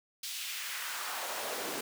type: noise with high-pass filter sweep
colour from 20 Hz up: pink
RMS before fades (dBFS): -38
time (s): 0.23-1.81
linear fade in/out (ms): 5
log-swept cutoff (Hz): 3700 to 320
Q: 1.4
effects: none